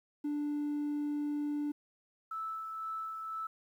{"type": "tone", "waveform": "triangle", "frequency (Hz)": 293.7, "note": "D4", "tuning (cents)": 0, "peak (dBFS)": -29, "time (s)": [0.24, 1.72], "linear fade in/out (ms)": 10}
{"type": "tone with tremolo", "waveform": "sine", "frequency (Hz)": 1313, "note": "E6", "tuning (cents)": -7, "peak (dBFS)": -35, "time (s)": [2.31, 3.47], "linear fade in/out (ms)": 5, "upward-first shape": "sine", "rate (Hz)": 2, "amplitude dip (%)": 35}
{"effects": ["tanh soft clip ceiling -27 dBFS", "11-bit"]}